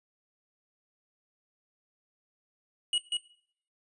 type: tone with echo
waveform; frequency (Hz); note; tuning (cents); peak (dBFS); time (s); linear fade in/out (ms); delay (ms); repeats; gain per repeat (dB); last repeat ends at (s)
square; 2906; F#7; -32; -26; 2.93-2.98; 2; 190; 1; -3; 3.17
effects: noise-tail reverb RT60 0.6 s tail -19 dB re dry + resampled to 24000 Hz